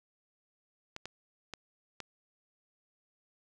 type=clicks; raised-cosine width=0.2 ms; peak=-23 dBFS; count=4; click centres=0.964 / 1.056 / 1.537 / 2.003 s; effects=none